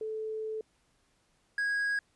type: tone pair in turn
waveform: sine / triangle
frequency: 436.6 / 1648.4 Hz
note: A4 / G#6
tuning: -13 / -13 cents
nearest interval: octave + major seventh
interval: 2300 cents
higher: second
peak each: -33 / -26 dBFS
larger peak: second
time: 0.01-0.61 / 1.58-1.99 s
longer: first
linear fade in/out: 2 ms
effects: pink hiss -71 dBFS RMS until 2.15 s + resampled to 24000 Hz